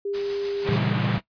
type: tone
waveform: sine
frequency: 401.1 Hz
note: G4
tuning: 40 cents sharp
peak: -25 dBFS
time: 0.05-0.76 s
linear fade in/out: 5 ms
type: noise with tremolo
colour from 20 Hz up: white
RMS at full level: -35 dBFS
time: 0.13-0.79 s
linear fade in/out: 20 ms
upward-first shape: sine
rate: 6.6 Hz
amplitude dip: 30%
type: band-pass noise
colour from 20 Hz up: pink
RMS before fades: -30 dBFS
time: 0.63-1.21 s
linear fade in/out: 50 ms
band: 130 to 3600 Hz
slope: 24 dB/octave
type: chord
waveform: sine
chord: A# diminished seventh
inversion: none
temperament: equal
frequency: 116.54 / 138.59 / 164.81 / 196 Hz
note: A#2 / C#3 / E3 / G3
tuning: 0 / 0 / 0 / 0 cents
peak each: -26 / -27 / -29 / -28 dBFS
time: 0.69-1.18 s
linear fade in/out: 0 ms
effects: noise-tail reverb RT60 0.1 s tail -18 dB re dry + resampled to 11025 Hz